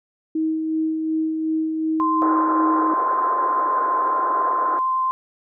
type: tone with tremolo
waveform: sine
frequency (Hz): 317.1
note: D#4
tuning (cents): +33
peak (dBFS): -18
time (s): 0.35-2.94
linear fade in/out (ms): 5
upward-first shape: sine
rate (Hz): 2.7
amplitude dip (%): 35
type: tone with vibrato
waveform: sine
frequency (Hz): 1041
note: C6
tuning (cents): -9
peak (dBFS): -18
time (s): 2-5.11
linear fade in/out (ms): 0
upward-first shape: triangle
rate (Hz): 9.5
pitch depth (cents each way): 8
type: band-pass noise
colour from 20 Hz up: white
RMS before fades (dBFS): -28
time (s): 2.22-4.79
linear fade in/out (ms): 0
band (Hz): 310 to 1400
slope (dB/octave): 48
effects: none